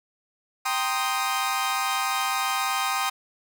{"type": "chord", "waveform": "sawtooth", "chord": "C minor seventh", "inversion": "second", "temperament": "equal", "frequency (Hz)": [784, 932.3, 1046.5, 1244.5], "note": ["G5", "Bb5", "C6", "Eb6"], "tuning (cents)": [0, 0, 0, 0], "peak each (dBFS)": [-25, -30, -26, -24], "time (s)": [0.65, 3.1], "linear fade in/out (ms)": 10, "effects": []}